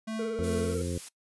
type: tone with tremolo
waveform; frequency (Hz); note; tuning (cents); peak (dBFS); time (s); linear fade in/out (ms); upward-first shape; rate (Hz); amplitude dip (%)
square; 220.6; A3; +5; -32; 0.07-0.75; 10; sine; 2.6; 55
type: tone with vibrato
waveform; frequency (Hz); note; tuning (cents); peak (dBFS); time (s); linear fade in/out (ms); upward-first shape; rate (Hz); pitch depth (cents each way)
triangle; 451.4; A4; +44; -28; 0.19-0.82; 5; sine; 18; 57
type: harmonic tone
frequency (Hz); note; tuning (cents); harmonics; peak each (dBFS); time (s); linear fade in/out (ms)
87.31; F2; 0; 1 / 2 / 3 / 4 / 5 / 6; -33 / -36 / -38 / -39 / -40 / -41; 0.39-0.98; 0
type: noise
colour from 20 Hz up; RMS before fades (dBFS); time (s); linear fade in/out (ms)
blue; -40; 0.43-1.09; 10
effects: noise-tail reverb RT60 0.1 s tail -21 dB re dry + resampled to 24000 Hz